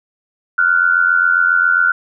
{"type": "tone pair together", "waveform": "sine", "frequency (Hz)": [1399.6, 1487], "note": ["F6", "F#6"], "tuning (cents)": [3, 8], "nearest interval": "minor second", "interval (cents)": 105, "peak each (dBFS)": -13, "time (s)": [0.58, 1.92], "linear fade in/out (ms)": 5, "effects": []}